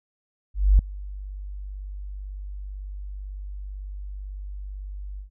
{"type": "tone with ADSR envelope", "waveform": "sine", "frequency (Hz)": 49, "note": "G1", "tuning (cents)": 0, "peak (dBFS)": -10, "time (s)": [0.54, 5.3], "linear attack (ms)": 250, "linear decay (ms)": 3, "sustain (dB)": -22, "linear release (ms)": 110, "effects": []}